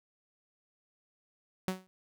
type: tone with exponential decay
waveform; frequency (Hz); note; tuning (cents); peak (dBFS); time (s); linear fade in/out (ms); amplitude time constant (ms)
sawtooth; 186.6; F#3; +15; -23; 1.68-1.87; 0; 40
effects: none